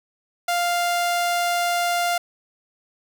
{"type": "tone", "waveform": "sawtooth", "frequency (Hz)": 698.5, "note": "F5", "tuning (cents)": 0, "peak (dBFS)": -16, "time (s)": [0.48, 2.18], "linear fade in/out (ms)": 5, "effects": []}